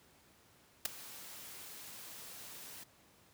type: noise with ADSR envelope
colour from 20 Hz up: white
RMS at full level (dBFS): -30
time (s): 0.85-2.84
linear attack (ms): 5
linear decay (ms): 10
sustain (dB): -20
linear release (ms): 9
effects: pink hiss -65 dBFS RMS until 3.33 s + high-pass 80 Hz 12 dB/octave